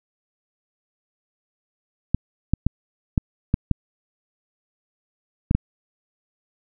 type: clicks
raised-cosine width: 5 ms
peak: -5 dBFS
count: 8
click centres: 2.146 / 2.536 / 2.666 / 3.178 / 3.541 / 3.713 / 5.511 / 5.55 s
effects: none